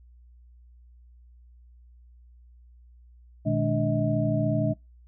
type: tone cluster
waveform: sine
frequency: 118.5 / 151.9 / 209.1 / 291.6 / 634 Hz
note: A#2 / D#3 / G#3 / D4 / D#5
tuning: +29 / -41 / +12 / -12 / +32 cents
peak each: -27 / -29 / -29 / -29 / -29 dBFS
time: 3.45-4.74 s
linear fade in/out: 20 ms
effects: noise-tail reverb RT60 0.2 s tail -24 dB re dry + added 60 Hz sine -50 dBFS peak until 5.07 s